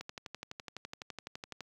click train, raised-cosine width 0.2 ms, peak -24 dBFS, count 20, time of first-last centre 0.01-1.607 s, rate 11.9 Hz, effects high-pass 80 Hz 12 dB/octave + 11-bit

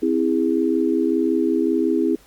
sine chord, C augmented, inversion none, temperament just, 261.6 / 327 / 408.8 Hz, C4 / E4 / G#4, 0 / -14 / -27 cents, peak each -21 / -19 / -22 dBFS, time 0.02-2.16 s, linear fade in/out 10 ms, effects pink hiss -52 dBFS RMS until 2.26 s + MP3 96 kbps

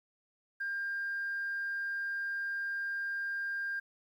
sine tone, 1600 Hz, G6, 35 cents sharp, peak -32 dBFS, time 0.6-3.8 s, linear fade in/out 10 ms, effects tanh soft clip ceiling -29 dBFS + 11-bit

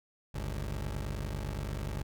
20% pulse tone pair together, 49.66 / 70.5 Hz, G1 / C#2, +23 / +30 cents, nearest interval tritone, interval 607 cents, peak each -31 / -34 dBFS, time 0.34-2.03 s, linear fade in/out 10 ms, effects none

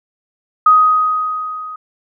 sine tone with level ramp, 1253 Hz, D#6, 12 cents sharp, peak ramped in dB -4 to -26 dBFS, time 0.66-1.76 s, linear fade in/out 5 ms, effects none

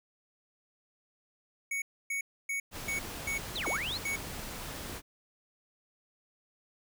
square tone bursts, 2228 Hz, C#7, 8 cents sharp, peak -32 dBFS, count 7, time 1.71-4.16 s, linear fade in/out 5 ms, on 110 ms, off 280 ms
pink noise, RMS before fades -41 dBFS, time 2.71-5.02 s, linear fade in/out 50 ms
sine linear two-way sweep, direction down then up, 4420 to 274.4 to 4420 Hz, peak -33 dBFS, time 3.55-3.98 s, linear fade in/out 10 ms, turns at 3.68 s
effects none

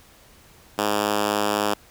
5% pulse tone with high-pass filter, 103.83 Hz, G#2, in tune, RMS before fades -23 dBFS, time 0.78-1.74 s, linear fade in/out 5 ms, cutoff 230 Hz, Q 0.8, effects pink hiss -52 dBFS RMS until 1.9 s

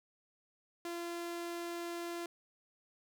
sawtooth tone, 342.9 Hz, F4, 32 cents flat, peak -35 dBFS, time 0.85-2.26 s, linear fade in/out 2 ms, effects none

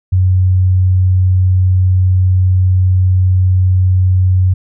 sine tone, 92.5 Hz, F#2, in tune, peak -7 dBFS, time 0.12-4.54 s, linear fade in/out 10 ms, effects none

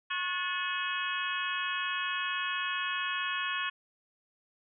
harmonic tone with a mistuned harmonic, 364.5 Hz, F#4, 26 cents flat, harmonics 3 / 4 / 5 / 6 / 7 / 8 / 9, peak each -36 / -38 / -36 / -47 / -37 / -41 / -40 dBFS, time 0.1-3.7 s, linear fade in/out 10 ms, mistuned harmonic 5, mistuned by -80 cents, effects none

